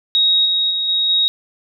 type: tone with level steps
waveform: sine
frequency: 3779 Hz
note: A#7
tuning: 23 cents sharp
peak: -11 / -14 / -17 / -14 / -12 dBFS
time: 0.15-1.28 s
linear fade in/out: 0 ms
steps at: 0.45 / 0.7 / 0.88 / 1.09 s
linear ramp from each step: 10 ms
effects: none